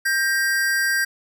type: tone pair together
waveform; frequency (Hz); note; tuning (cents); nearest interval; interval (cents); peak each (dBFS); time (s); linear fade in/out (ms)
square; 1583.6 / 1885; G6 / A#6; +17 / +19; minor third; 302; -20 / -26; 0.05-1.05; 10
effects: none